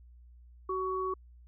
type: tone pair together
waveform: sine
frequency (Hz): 376.4 / 1121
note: F#4 / C#6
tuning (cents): +30 / +19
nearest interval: octave + perfect fifth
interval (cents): 1889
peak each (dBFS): -33 / -33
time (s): 0.69-1.14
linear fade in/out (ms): 5
effects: added 60 Hz sine -52 dBFS peak until 1.47 s